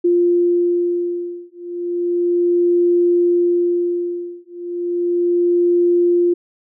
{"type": "beating tone pair", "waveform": "sine", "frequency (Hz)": [349.2, 349.54], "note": ["F4", "F4"], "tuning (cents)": [0, 2], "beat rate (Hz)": 0.34, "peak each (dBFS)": -17, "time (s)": [0.04, 6.34], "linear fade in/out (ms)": 10, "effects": []}